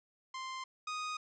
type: tone pair in turn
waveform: sawtooth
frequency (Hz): 1046 / 1243.9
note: C6 / D#6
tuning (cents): -1 / -1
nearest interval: minor third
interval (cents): 300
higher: second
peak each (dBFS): -36 / -33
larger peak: second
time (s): 0.34-0.64 / 0.87-1.17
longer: neither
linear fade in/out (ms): 5
effects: resampled to 16000 Hz + 12-bit